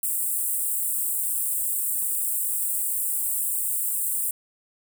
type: high-pass noise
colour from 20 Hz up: pink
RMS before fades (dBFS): -26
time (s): 0.03-4.31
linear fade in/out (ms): 2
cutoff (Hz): 7900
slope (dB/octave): 96
effects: none